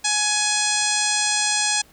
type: harmonic tone with a mistuned harmonic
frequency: 839 Hz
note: G#5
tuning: 17 cents sharp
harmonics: 1 / 2 / 3 / 4 / 5 / 6 / 7 / 8 / 9 / 10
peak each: -28 / -28 / -28 / -28 / -28 / -28 / -28 / -28 / -28 / -28 dBFS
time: 0.04-1.82 s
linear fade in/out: 10 ms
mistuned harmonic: 10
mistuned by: +29 cents
effects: pink hiss -53 dBFS RMS until 1.92 s